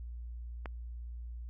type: click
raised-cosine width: 0.5 ms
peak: -25 dBFS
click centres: 0.658 s
effects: added 59 Hz sine -40 dBFS peak until 1.49 s